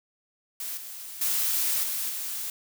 blue noise with level steps, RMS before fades -34 / -40 / -26 / -30 / -33 dBFS, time 0.6-2.5 s, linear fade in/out 2 ms, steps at 0.77 / 1.21 / 1.83 / 2.09 s, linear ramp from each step 5 ms, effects none

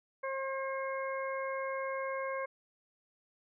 harmonic tone, 536 Hz, C5, 42 cents sharp, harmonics 1 / 2 / 3 / 4, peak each -36 / -39 / -44 / -44 dBFS, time 0.23-2.46 s, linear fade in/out 10 ms, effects none

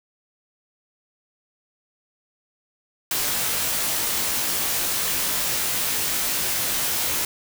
white noise with comb filter, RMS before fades -24 dBFS, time 3.11-7.25 s, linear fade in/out 2 ms, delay 19 ms, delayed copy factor -0.95, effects none

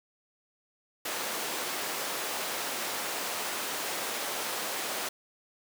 pink high-pass noise, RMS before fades -34 dBFS, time 1.05-5.09 s, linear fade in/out 5 ms, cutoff 440 Hz, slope 12 dB/octave, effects none

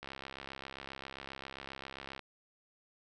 click train, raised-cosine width 0.3 ms, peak -27 dBFS, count 147, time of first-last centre 0.03-2.193 s, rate 67.5 Hz, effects none

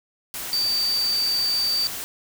sine tone in noise, 4623 Hz, D8, 28 cents flat, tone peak -20 dBFS, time 0.53-1.87 s, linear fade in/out 0 ms, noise white, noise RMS -32 dBFS, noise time 0.34-2.04 s, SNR +9 dB, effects none

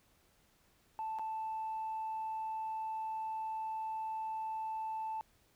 sine tone with dropouts, 880 Hz, A5, in tune, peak -35 dBFS, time 0.99-5.21 s, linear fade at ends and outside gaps 0 ms, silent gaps 1.187-1.194 s, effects tanh soft clip ceiling -33 dBFS + pink hiss -70 dBFS RMS until 5.55 s

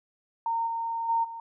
sine tone with level steps, 918 Hz, A#5, 27 cents flat, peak -25 / -28 / -22 / -36 dBFS, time 0.46-1.4 s, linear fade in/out 2 ms, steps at 0.66 / 1.08 / 1.23 s, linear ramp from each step 20 ms, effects none

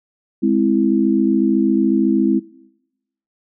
sine chord, Ab augmented, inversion none, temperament equal, 207.7 / 261.6 / 329.6 Hz, Ab3 / C4 / E4, 0 / 0 / 0 cents, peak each -17 dBFS, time 0.42-2.4 s, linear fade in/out 20 ms, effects noise-tail reverb RT60 0.9 s tail -21 dB re dry

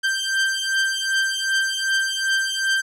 sawtooth beating tone pair, 1568 / 1570.6 Hz, G6 / G6, 0 / +3 cents, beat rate 2.6 Hz, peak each -19 / -19 dBFS, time 0.03-2.82 s, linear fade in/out 20 ms, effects low-pass 9000 Hz 12 dB/octave

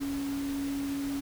sine tone in noise, 278.9 Hz, C#4, 11 cents sharp, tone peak -30 dBFS, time 0-1.21 s, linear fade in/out 20 ms, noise pink, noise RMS -43 dBFS, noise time 0-1.21 s, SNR +10 dB, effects none

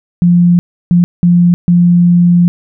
sine tone bursts at uneven times, 174.61 Hz, F3, in tune, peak -4 dBFS, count 4, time 0.22-0.59 / 0.91-1.04 / 1.23-1.54 / 1.68-2.48 s, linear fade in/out 0 ms, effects none

